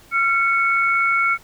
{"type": "tone pair together", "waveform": "sine", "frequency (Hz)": [1371.1, 2212], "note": ["F6", "C#7"], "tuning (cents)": [-32, -4], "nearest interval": "minor sixth", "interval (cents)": 828, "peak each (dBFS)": -18, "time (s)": [0.11, 1.38], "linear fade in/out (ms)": 50, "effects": ["pink hiss -49 dBFS RMS until 1.43 s"]}